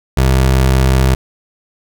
25% pulse tone, 65.41 Hz, C2, in tune, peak -5 dBFS, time 0.17-1.15 s, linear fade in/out 5 ms, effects none

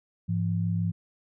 sine tone pair together, 103.83 / 170.55 Hz, G#2 / F3, 0 / -41 cents, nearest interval major sixth, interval 859 cents, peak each -27 dBFS, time 0.28-0.92 s, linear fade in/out 20 ms, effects none

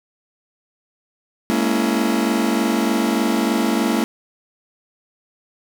40% pulse chord, A# half-diminished seventh, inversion third, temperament just, 209.8 / 233.1 / 279.7 / 335.6 Hz, G#3 / A#3 / C#4 / E4, +18 / 0 / +16 / +31 cents, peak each -22 / -20 / -23 / -22 dBFS, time 1.5-4.04 s, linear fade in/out 0 ms, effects none

